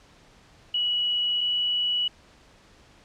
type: tone pair in turn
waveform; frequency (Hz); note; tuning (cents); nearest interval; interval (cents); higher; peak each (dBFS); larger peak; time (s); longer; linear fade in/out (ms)
sine; 2929 / 2940; F#7 / F#7; -18 / -12; unison; 6; second; -22; neither; 0.74-1.41 / 1.41-2.08; neither; 5
effects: pink hiss -55 dBFS RMS until 3.04 s + low-pass 6000 Hz 12 dB/octave